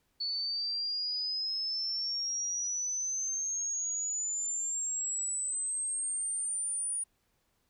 sine exponential sweep, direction up, 4435 to 9600 Hz, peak -31 dBFS, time 0.2-7.04 s, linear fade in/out 10 ms, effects pink hiss -75 dBFS RMS until 7.69 s

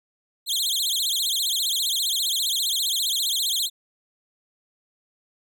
sawtooth tone with vibrato, 3651 Hz, A#7, 37 cents flat, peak -19 dBFS, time 0.46-3.7 s, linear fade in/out 50 ms, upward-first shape sine, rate 15 Hz, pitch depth 260 cents each way, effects none

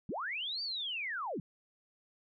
sine linear two-way sweep, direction up then down, 130 to 4699 to 130 Hz, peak -35 dBFS, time 0.09-1.4 s, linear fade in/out 2 ms, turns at 0.62 s, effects none

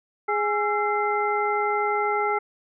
harmonic tone with a mistuned harmonic, 415.6 Hz, G#4, 1 cent sharp, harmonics 1 / 2 / 3 / 5, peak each -26 / -25 / -27 / -30 dBFS, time 0.28-2.39 s, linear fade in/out 10 ms, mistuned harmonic 3, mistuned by +130 cents, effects none

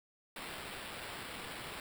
white noise with sample-and-hold, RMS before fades -45 dBFS, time 0.36-1.8 s, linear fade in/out 2 ms, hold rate 6300 Hz, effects none

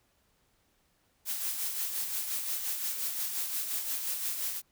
blue noise with tremolo, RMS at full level -32 dBFS, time 1.25-4.62 s, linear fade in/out 50 ms, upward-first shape sine, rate 5.7 Hz, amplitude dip 45%, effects pink hiss -71 dBFS RMS until 4.71 s

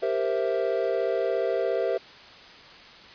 triangle chord, C dominant seventh, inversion second, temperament equal, 392 / 466.2 / 523.3 / 659.3 Hz, G4 / Bb4 / C5 / E5, 0 / 0 / 0 / 0 cents, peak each -27 dBFS, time 0.02-1.98 s, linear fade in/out 10 ms, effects white hiss -47 dBFS RMS until 3.14 s + resampled to 11025 Hz

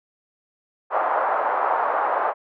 pink band-pass noise, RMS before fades -22 dBFS, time 0.9-2.34 s, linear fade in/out 50 ms, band 640 to 1200 Hz, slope 24 dB/octave, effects none

